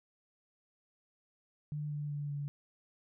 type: tone with pitch steps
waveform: sine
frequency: 149 / 147.2 / 145.43 / 143.68 Hz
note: D3 / D3 / D3 / D3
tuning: +25 / +4 / -17 / -38 cents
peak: -35 dBFS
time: 1.72-2.48 s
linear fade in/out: 0 ms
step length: 190 ms
effects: none